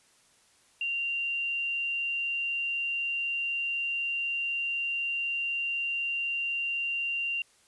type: tone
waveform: sine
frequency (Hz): 2772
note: F7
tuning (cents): -14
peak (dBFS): -28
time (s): 0.81-7.42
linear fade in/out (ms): 2
effects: white hiss -63 dBFS RMS until 7.67 s + resampled to 24000 Hz